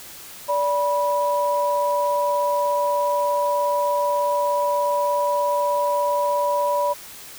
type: tone pair together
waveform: sine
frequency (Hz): 580 / 976.7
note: D5 / B5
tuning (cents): -22 / -20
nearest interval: major sixth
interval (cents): 902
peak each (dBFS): -21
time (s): 0.48-6.94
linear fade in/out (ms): 20
effects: white hiss -40 dBFS RMS until 7.38 s